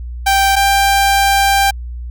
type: tone pair in turn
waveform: sawtooth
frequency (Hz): 784 / 790.4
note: G5 / G5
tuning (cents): 0 / +14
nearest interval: unison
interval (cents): 14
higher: second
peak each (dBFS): -6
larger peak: neither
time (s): 0.26-0.56 / 0.56-1.71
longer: second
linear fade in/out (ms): 10
effects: added 60 Hz sine -23 dBFS peak until 2.1 s